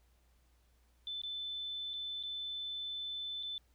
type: tone with dropouts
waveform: sine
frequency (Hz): 3520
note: A7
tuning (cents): 0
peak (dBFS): -38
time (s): 1.07-3.58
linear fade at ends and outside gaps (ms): 1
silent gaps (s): 1.217-1.235 / 1.935-1.938 / 2.228-2.235 / 3.428-3.432
effects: added 60 Hz sine -67 dBFS peak until 3.74 s + pink hiss -75 dBFS RMS until 3.74 s